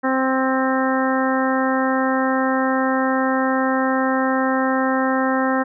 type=harmonic tone; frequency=262.5 Hz; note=C4; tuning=6 cents sharp; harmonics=1 / 2 / 3 / 4 / 5 / 6 / 7; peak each=-20 / -23 / -25 / -26 / -27 / -28 / -28 dBFS; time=0.03-5.64 s; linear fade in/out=20 ms; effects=none